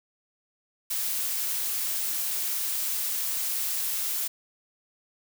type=noise; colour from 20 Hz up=blue; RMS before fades=-29 dBFS; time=0.9-4.28 s; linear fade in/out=10 ms; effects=none